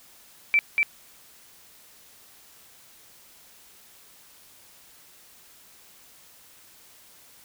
sine tone with echo, 2332 Hz, D7, 13 cents flat, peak -16 dBFS, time 0.54-0.59 s, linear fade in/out 0 ms, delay 240 ms, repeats 1, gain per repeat -2 dB, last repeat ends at 0.83 s, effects white hiss -53 dBFS RMS until 7.44 s

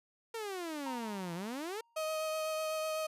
sawtooth exponential two-way sweep, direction down then up, 466.2 to 164.81 to 466.2 Hz, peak -34 dBFS, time 0.34-1.81 s, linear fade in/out 5 ms, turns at 1.34 s
triangle tone with exponential decay, 932.3 Hz, A#5, in tune, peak -36 dBFS, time 0.86-2.15 s, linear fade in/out 5 ms, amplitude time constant 280 ms
35% pulse tone with vibrato, 628 Hz, D#5, 16 cents sharp, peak -32 dBFS, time 1.96-3.07 s, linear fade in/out 10 ms, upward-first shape triangle, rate 8 Hz, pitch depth 14 cents each way
effects resampled to 32000 Hz

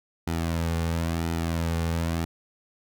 sawtooth tone with flanger, 83 Hz, E2, 12 cents sharp, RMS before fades -27 dBFS, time 0.27-2.25 s, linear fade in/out 5 ms, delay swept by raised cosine 1.8 to 3.1 ms, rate 0.97 Hz, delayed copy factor -0.55, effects none

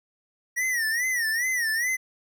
square tone with vibrato, 1898 Hz, A#6, 31 cents sharp, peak -24 dBFS, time 0.56-1.97 s, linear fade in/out 20 ms, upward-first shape sine, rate 2.4 Hz, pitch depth 140 cents each way, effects none

